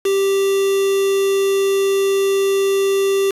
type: tone with quantisation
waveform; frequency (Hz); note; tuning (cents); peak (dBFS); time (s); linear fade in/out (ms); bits
triangle; 392; G4; 0; -12; 0.05-3.31; 5; 4
effects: resampled to 32000 Hz